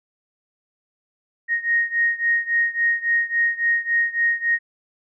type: beating tone pair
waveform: sine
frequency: 1864.7 / 1868.3 Hz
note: A#6 / A#6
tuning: 0 / +3 cents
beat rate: 3.6 Hz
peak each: -20 / -22 dBFS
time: 1.48-4.59 s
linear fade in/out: 50 ms
effects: none